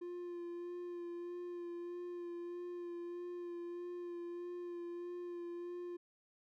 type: tone with vibrato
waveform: triangle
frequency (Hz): 349.2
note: F4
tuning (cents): 0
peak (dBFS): -40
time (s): 0.01-5.97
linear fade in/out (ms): 10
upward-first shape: sine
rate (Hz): 1.6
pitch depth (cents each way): 19
effects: none